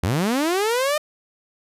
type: linear sweep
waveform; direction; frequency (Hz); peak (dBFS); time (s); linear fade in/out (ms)
sawtooth; up; 75.7 to 616; -15; 0.03-0.98; 5
effects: resampled to 32000 Hz